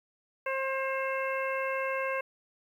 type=harmonic tone; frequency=533 Hz; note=C5; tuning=32 cents sharp; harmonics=1 / 2 / 3 / 4 / 5; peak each=-32 / -35 / -37 / -38 / -39 dBFS; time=0.46-2.21 s; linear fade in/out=5 ms; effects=10-bit